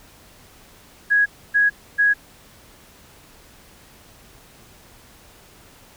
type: tone bursts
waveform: sine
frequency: 1661.2 Hz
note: G#6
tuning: in tune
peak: -13 dBFS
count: 3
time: 1.1-2.14 s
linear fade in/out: 20 ms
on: 160 ms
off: 280 ms
effects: pink hiss -49 dBFS RMS until 5.96 s